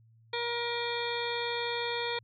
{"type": "harmonic tone with a mistuned harmonic", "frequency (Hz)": 474.1, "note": "A#4", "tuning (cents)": 29, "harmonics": [1, 2, 3, 4, 5, 7, 8, 9], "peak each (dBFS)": [-35, -37, -43, -40, -39, -41, -41, -42], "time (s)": [0.33, 2.19], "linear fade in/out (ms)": 5, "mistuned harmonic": 8, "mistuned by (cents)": -73, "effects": ["added 113 Hz sine -58 dBFS peak until 2.23 s"]}